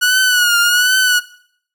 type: tone with vibrato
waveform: sawtooth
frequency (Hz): 1462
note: F#6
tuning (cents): -21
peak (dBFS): -7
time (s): 0.01-1.2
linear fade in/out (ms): 20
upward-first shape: triangle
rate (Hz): 1.3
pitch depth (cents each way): 79
effects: noise-tail reverb RT60 0.6 s tail -18 dB re dry